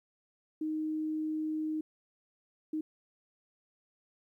sine tone bursts at uneven times, 311.1 Hz, D#4, in tune, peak -31 dBFS, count 2, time 0.61-1.81 / 2.73-2.81 s, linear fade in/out 5 ms, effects 12-bit

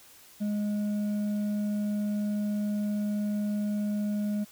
sine tone with hard clipping, 207.7 Hz, G#3, in tune, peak -28 dBFS, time 0.4-4.45 s, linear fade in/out 20 ms, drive 4 dB, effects white hiss -54 dBFS RMS until 4.51 s

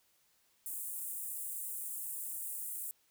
pink high-pass noise, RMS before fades -41 dBFS, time 0.66-2.91 s, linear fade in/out 0 ms, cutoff 8300 Hz, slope 48 dB/octave, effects white hiss -72 dBFS RMS until 3.1 s

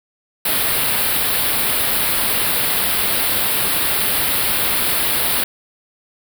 white band-stop noise, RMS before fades -18 dBFS, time 0.45-5.44 s, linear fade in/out 5 ms, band 4600 to 9200 Hz, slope 48 dB/octave, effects none

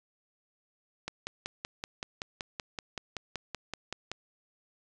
click train, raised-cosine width 0.2 ms, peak -18 dBFS, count 17, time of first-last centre 1.08-4.116 s, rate 5.27 Hz, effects resampled to 24000 Hz + 9-bit

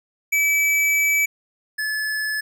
square tone pair in turn, 2300 / 1723.1 Hz, D7 / A6, -37 / -37 cents, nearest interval perfect fourth, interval 500 cents, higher first, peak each -17 / -23 dBFS, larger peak first, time 0.32-1.26 / 1.78-2.41 s, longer first, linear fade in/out 10 ms, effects none

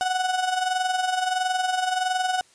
35% pulse tone with amplitude modulation, 740 Hz, F#5, in tune, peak -18 dBFS, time 0.01-2.41 s, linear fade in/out 0 ms, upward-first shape sine, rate 21.5 Hz, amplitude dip 60%, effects white hiss -57 dBFS RMS until 2.54 s + resampled to 22050 Hz

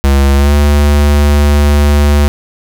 square tone with pitch glide, 69.3 to 72.79 Hz, C#2 to D2, 0 to -15 cents, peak -6 dBFS, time 0.04-2.28 s, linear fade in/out 0 ms, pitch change +85 cents, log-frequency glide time 0.35-0.54 s, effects none

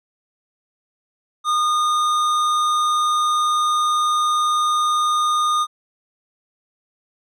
triangle tone with tanh clipping, 1223 Hz, D#6, 30 cents flat, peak -18 dBFS, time 1.44-5.67 s, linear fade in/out 50 ms, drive 18 dB, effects none

